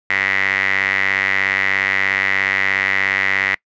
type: tone with band-pass filter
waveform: sawtooth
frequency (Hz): 96.9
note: G2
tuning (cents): -20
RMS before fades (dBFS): -18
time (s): 0.1-3.55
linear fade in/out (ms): 0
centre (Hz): 2000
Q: 8.8
effects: noise-tail reverb RT60 0.1 s tail -24 dB re dry + resampled to 16000 Hz